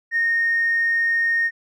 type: tone with tanh clipping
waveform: triangle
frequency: 1847 Hz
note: A#6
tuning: 16 cents flat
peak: -17 dBFS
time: 0.11-1.51 s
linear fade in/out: 50 ms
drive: 4 dB
effects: none